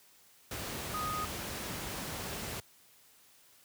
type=tone in noise; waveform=sine; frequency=1244.5 Hz; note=D#6; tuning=in tune; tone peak=-34 dBFS; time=0.94-1.25 s; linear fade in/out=2 ms; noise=pink; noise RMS=-39 dBFS; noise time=0.51-2.6 s; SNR=+2 dB; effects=white hiss -62 dBFS RMS until 3.64 s + high-pass 60 Hz 12 dB/octave